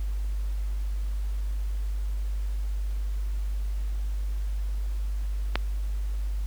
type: click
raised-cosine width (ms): 0.3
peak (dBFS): -8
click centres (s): 5.556
effects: added 50 Hz sine -26 dBFS peak until 6.46 s + pink hiss -52 dBFS RMS until 6.46 s